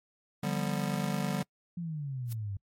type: chord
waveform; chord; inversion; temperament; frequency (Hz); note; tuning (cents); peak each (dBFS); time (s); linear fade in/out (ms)
square; G dominant seventh; second; just; 147 / 176.4 / 196 / 245; D3 / F3 / G3 / B3; +2 / +18 / 0 / -14; -35 / -37 / -34 / -39; 0.43-1.43; 5
type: exponential sweep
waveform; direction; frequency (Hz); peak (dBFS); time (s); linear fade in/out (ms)
sine; down; 177.3 to 95.4; -33; 1.77-2.57; 5
type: noise with exponential growth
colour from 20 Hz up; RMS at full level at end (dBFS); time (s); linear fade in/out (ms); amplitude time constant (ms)
blue; -38; 2.25-2.33; 5; 17
effects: noise-tail reverb RT60 0.1 s tail -26 dB re dry + MP3 64 kbps

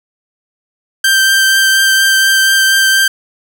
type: tone with vibrato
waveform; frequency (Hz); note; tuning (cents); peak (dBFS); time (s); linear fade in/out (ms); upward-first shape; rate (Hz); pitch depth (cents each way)
sawtooth; 1568; G6; 0; -4; 1.04-3.08; 5; triangle; 4.2; 13
effects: none

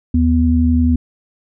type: tone pair together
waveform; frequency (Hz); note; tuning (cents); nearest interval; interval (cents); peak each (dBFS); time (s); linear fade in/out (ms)
sine; 78.3 / 246.1; D#2 / B3; +11 / -6; octave + minor sixth; 1983; -13; 0.14-0.96; 5
effects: none

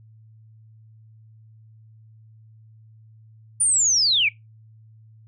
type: linear sweep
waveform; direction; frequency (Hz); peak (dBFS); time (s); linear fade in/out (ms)
sine; down; 9480 to 2189; -16; 3.6-4.29; 10
effects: noise-tail reverb RT60 0.2 s tail -23 dB re dry + added 110 Hz sine -47 dBFS peak until 5.27 s

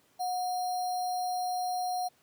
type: tone with sample-and-hold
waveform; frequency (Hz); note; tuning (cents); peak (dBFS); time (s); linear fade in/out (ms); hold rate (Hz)
sine; 729; F#5; -26; -29; 0.19-2.09; 20; 4900
effects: pink hiss -66 dBFS RMS until 2.22 s + high-pass 150 Hz 12 dB/octave

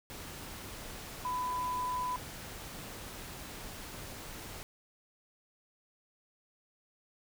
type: tone in noise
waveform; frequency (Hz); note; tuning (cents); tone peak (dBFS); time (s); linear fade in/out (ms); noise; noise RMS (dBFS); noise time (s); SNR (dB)
sine; 999; B5; +20; -32; 1.25-2.16; 0; pink; -45; 0.1-4.63; +10
effects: none

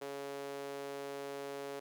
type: tone with high-pass filter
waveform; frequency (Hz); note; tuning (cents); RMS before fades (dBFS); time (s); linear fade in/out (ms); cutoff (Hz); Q
sawtooth; 140; C#3; +18; -43; 0.01-1.8; 10; 440; 2.6
effects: none

